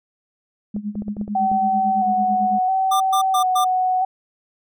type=tone with tremolo; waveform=sine; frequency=207.7 Hz; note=G#3; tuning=in tune; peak=-21 dBFS; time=0.74-2.59 s; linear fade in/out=5 ms; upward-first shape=sine; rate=9 Hz; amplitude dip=85%
type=clicks; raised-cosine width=2 ms; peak=-21 dBFS; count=8; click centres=0.764 / 0.955 / 1.021 / 1.082 / 1.168 / 1.213 / 1.279 / 1.516 s
type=tone with vibrato; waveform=sine; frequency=752 Hz; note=F#5; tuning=28 cents sharp; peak=-16 dBFS; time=1.35-4.05 s; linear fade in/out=5 ms; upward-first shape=square; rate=0.75 Hz; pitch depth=26 cents each way
type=tone bursts; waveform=square; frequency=1190 Hz; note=D6; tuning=22 cents sharp; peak=-19 dBFS; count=4; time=2.91-3.646 s; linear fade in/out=10 ms; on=94 ms; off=120 ms
effects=none